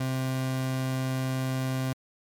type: tone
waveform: 30% pulse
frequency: 130.81 Hz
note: C3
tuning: in tune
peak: -24 dBFS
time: 0-1.93 s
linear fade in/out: 5 ms
effects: MP3 96 kbps